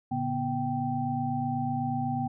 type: tone cluster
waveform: sine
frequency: 113.5 / 141.6 / 244.5 / 780 Hz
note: A#2 / C#3 / B3 / G5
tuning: -46 / +37 / -17 / -9 cents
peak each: -36 / -34 / -31 / -31 dBFS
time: 0.11-2.28 s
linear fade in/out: 10 ms
effects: none